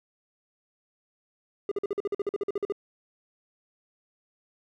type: tone bursts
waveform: triangle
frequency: 404 Hz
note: G#4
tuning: 48 cents flat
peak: -23 dBFS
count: 15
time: 1.69-2.723 s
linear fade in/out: 2 ms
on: 25 ms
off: 47 ms
effects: none